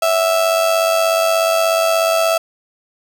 35% pulse tone with amplitude modulation, 659.3 Hz, E5, in tune, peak -9 dBFS, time 0.02-2.38 s, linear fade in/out 5 ms, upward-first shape sine, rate 96.7 Hz, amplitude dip 50%, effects none

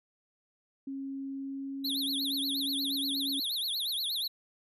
sine tone with pitch glide, 272.1 to 275.7 Hz, C#4 to C#4, -32 to -9 cents, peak -35 dBFS, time 0.87-3.4 s, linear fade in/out 5 ms, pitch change +23 cents, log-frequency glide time 1.31-2.46 s
square tone with vibrato, 3785 Hz, A#7, 26 cents sharp, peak -31 dBFS, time 1.84-4.28 s, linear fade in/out 10 ms, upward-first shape triangle, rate 8.4 Hz, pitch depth 290 cents each way
effects resampled to 32000 Hz

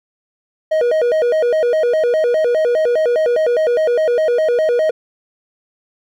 triangle tone with vibrato, 550 Hz, C#5, 14 cents flat, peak -10 dBFS, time 0.71-4.91 s, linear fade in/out 10 ms, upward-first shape square, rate 4.9 Hz, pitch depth 230 cents each way, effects none

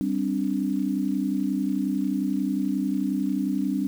sine chord, G suspended fourth, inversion none, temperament equal with one note detuned, 196 / 261.6 / 292.8 Hz, G3 / C4 / D4, 0 / 0 / -5 cents, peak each -27 dBFS, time 0.01-3.87 s, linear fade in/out 0 ms, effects 8-bit

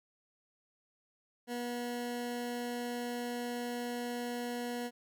20% pulse tone, 241.6 Hz, B3, 38 cents flat, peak -31 dBFS, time 1.47-4.91 s, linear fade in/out 50 ms, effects none

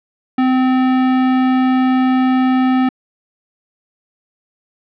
sine tone with hard clipping, 257.8 Hz, C4, 26 cents flat, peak -13 dBFS, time 0.38-2.89 s, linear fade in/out 5 ms, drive 18 dB, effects low-pass 3000 Hz 12 dB/octave

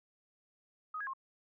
sine tone with pitch steps, 1255 / 1657 / 1069 Hz, D#6 / G#6 / C6, +15 / -4 / +37 cents, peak -37 dBFS, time 0.94-1.135 s, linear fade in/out 5 ms, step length 65 ms, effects none

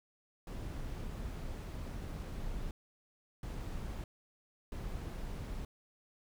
brown noise bursts at uneven times, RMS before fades -41 dBFS, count 3, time 0.47-2.71 / 3.43-4.04 / 4.72-5.65 s, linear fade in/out 2 ms, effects none

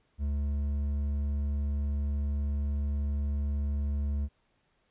triangle tone with hard clipping, 71.8 Hz, D2, 39 cents flat, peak -29 dBFS, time 0.18-4.29 s, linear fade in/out 50 ms, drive 9 dB, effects pink hiss -72 dBFS RMS until 4.9 s + resampled to 8000 Hz

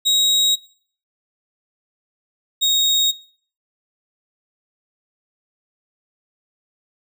35% pulse tone pair in turn, 3800 / 3756 Hz, A#7 / A#7, +33 / +12 cents, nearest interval unison, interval 21 cents, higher first, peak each -12 dBFS, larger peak neither, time 0.05-0.56 / 2.61-3.12 s, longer neither, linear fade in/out 20 ms, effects noise-tail reverb RT60 0.5 s tail -20 dB re dry

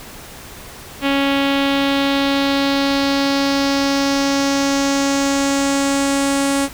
sawtooth tone with low-pass filter sweep, 277.2 Hz, C#4, in tune, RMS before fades -17 dBFS, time 1.01-6.69 s, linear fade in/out 50 ms, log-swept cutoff 3000 to 9100 Hz, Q 2.6, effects pink hiss -36 dBFS RMS until 6.73 s

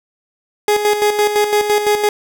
30% pulse tone with tremolo, 417.2 Hz, G#4, 8 cents sharp, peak -8 dBFS, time 0.68-2.09 s, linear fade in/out 2 ms, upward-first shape square, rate 5.9 Hz, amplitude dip 55%, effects none

